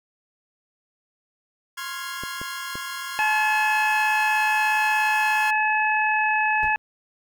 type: chord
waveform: sawtooth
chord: Db major seventh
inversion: third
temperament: equal with one note detuned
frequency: 1046.5 / 1087.2 / 1396.9 / 1661.2 Hz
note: C6 / Db6 / F6 / Ab6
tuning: 0 / -34 / 0 / 0 cents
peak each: -32 / -36 / -32 / -31 dBFS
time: 1.77-5.51 s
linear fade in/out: 10 ms
type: clicks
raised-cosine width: 2 ms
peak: -22 dBFS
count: 3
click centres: 2.236 / 2.415 / 2.755 s
type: harmonic tone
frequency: 859 Hz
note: A5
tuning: 42 cents flat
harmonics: 1 / 2 / 3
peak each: -22 / -23 / -25 dBFS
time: 3.19-6.76 s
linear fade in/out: 0 ms
type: noise with exponential decay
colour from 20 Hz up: brown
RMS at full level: -32 dBFS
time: 6.63-6.78 s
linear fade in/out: 0 ms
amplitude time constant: 32 ms
effects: none